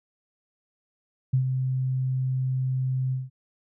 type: tone with ADSR envelope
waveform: sine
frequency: 130 Hz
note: C3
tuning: 11 cents flat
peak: -17 dBFS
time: 1.33-3.3 s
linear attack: 9 ms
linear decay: 94 ms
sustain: -6 dB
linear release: 180 ms
effects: none